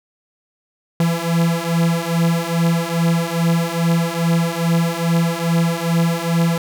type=beating tone pair; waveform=45% pulse; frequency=166.4 / 168.8 Hz; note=E3 / E3; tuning=+17 / +41 cents; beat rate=2.4 Hz; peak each=-19 / -18 dBFS; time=1-6.58 s; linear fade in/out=2 ms; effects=none